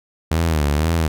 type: tone with vibrato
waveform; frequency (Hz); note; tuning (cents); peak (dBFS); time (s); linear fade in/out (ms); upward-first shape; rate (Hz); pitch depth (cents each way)
sawtooth; 77.5; D#2; -6; -12; 0.31-1.08; 5; sine; 2; 130
effects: none